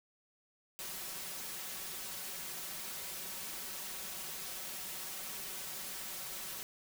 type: noise with comb filter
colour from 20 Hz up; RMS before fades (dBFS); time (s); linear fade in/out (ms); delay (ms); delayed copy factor
white; -43; 0.79-6.63; 0; 5.3; +0.65
effects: none